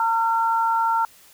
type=tone pair together; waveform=sine; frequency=911 / 1367.3 Hz; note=A#5 / F6; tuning=-40 / -37 cents; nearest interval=perfect fifth; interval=703 cents; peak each=-19 / -23 dBFS; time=0-1.05 s; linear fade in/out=2 ms; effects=white hiss -51 dBFS RMS until 1.33 s